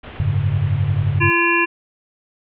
pink low-pass noise, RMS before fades -36 dBFS, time 0.03-1.2 s, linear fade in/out 10 ms, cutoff 3300 Hz, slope 48 dB/octave
sine chord, F# suspended second, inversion none, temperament equal with one note detuned, 92.5 / 103.83 / 141.59 Hz, F#2 / G#2 / C#3, 0 / 0 / +37 cents, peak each -21 / -19 / -20 dBFS, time 0.2-1.3 s, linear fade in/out 0 ms
harmonic tone, 341.9 Hz, F4, 37 cents flat, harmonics 1 / 3 / 5 / 7 / 8, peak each -20 / -20 / -20 / -20 / -20 dBFS, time 1.2-1.66 s, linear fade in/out 20 ms
effects none

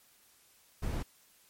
brown noise, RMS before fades -34 dBFS, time 0.82-1.03 s, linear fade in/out 10 ms, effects white hiss -64 dBFS RMS until 1.49 s + MP3 64 kbps

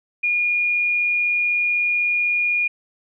sine tone, 2432 Hz, D#7, 40 cents flat, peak -17 dBFS, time 0.23-2.68 s, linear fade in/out 10 ms, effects none

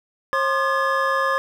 triangle tone cluster, 539 / 1060 / 1208 / 1704 Hz, C#5 / C6 / D6 / G#6, -49 / +22 / +48 / +44 cents, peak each -22 dBFS, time 0.33-1.38 s, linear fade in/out 0 ms, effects none

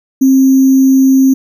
sine tone with sample-and-hold, 266.2 Hz, C4, 30 cents sharp, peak -4 dBFS, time 0.21-1.34 s, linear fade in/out 10 ms, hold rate 6300 Hz, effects none

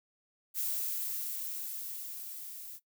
violet noise with level ramp, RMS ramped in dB -33 to -46 dBFS, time 0.54-2.8 s, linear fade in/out 50 ms, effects noise-tail reverb RT60 0.1 s tail -17 dB re dry

